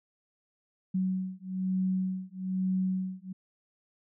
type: beating tone pair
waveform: sine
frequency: 186.4 / 187.5 Hz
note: F#3 / F#3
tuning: +13 / +23 cents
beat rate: 1.1 Hz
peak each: -31 / -31 dBFS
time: 0.94-3.33 s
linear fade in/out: 10 ms
effects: none